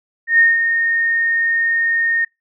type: tone with ADSR envelope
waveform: sine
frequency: 1841 Hz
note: A#6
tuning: 22 cents flat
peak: -7 dBFS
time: 0.27-2.25 s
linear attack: 120 ms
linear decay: 180 ms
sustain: -7 dB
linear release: 8 ms
effects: noise-tail reverb RT60 0.2 s tail -25 dB re dry